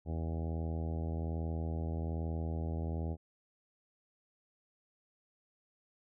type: harmonic tone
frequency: 81.2 Hz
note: E2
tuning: 26 cents flat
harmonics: 1 / 2 / 3 / 4 / 5 / 6 / 7 / 8 / 9 / 10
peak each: -35 / -41 / -45 / -47 / -49 / -51 / -52 / -53 / -54 / -55 dBFS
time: 0.05-3.17 s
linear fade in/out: 50 ms
effects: none